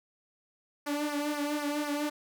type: tone with flanger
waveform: sawtooth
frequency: 293.7 Hz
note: D4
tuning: in tune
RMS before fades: -32 dBFS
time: 0.86-2.1 s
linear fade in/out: 10 ms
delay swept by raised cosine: 0.26 to 2.86 ms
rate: 4 Hz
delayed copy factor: -0.85
effects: none